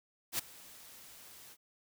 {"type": "noise with ADSR envelope", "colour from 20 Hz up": "white", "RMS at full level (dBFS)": -32, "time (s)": [0.32, 1.57], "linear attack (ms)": 69, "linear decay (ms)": 8, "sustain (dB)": -22, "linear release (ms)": 49, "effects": []}